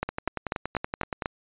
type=two click trains; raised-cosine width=0.5 ms; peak=-11 / -14 dBFS; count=6 / 13; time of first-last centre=0.03-1.259 / 0.09-1.222 s; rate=4.07 / 10.6 Hz; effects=resampled to 8000 Hz